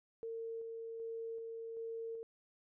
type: tone with tremolo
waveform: sine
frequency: 455 Hz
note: A#4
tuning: 42 cents flat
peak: -40 dBFS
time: 0.23-2.23 s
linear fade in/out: 0 ms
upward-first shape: square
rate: 1.3 Hz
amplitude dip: 25%
effects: none